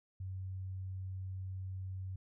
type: tone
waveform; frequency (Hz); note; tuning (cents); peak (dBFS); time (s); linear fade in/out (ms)
sine; 94.2; F#2; +32; -39; 0.2-2.16; 5
effects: none